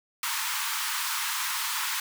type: high-pass noise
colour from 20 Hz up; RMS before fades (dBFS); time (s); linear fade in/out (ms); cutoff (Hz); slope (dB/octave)
pink; -30; 0.23-2; 2; 890; 96
effects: none